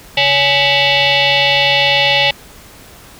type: tone with frequency modulation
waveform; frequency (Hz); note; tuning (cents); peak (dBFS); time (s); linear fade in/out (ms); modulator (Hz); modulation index
sine; 138.1; C#3; -6; -9; 0.17-2.31; 5; 702; 5.2
effects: pink hiss -39 dBFS RMS until 3.19 s